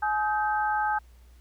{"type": "tone cluster", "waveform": "sine", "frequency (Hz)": [847, 1267, 1561], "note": ["G#5", "D#6", "G6"], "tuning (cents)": [34, 31, -8], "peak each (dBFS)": [-25, -32, -30], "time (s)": [0.02, 0.99], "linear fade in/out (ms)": 10, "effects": ["added 60 Hz sine -50 dBFS peak until 1.4 s", "pink hiss -64 dBFS RMS until 1.4 s"]}